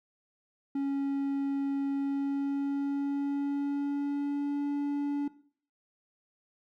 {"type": "tone with pitch glide", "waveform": "triangle", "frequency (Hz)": [277.2, 286.5], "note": ["C#4", "D4"], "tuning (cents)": [0, -43], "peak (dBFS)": -26, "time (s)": [0.75, 5.28], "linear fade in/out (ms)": 5, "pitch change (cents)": 57, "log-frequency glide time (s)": [1.92, 4.64], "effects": ["noise-tail reverb RT60 0.5 s tail -17 dB re dry"]}